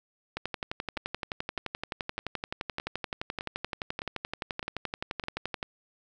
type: two click trains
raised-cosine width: 0.3 ms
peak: -19 / -16 dBFS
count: 8 / 62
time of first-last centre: 0.97-5.238 / 0.37-5.629 s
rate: 1.64 / 11.6 Hz
effects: none